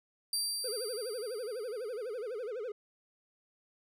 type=tone with exponential decay; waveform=25% pulse; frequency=4699 Hz; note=D8; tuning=in tune; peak=-25 dBFS; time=0.33-2.5 s; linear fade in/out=2 ms; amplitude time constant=470 ms
type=tone with vibrato; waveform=triangle; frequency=460.5 Hz; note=A#4; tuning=21 cents flat; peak=-34 dBFS; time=0.64-2.72 s; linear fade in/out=5 ms; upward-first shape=sine; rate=12 Hz; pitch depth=210 cents each way
effects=none